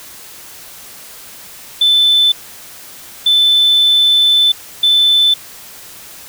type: tone bursts at uneven times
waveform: sine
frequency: 3520 Hz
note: A7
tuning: in tune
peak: -6 dBFS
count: 3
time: 1.81-2.32 / 3.26-4.52 / 4.83-5.34 s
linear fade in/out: 5 ms
effects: tanh soft clip ceiling -4 dBFS + white hiss -35 dBFS RMS until 6.28 s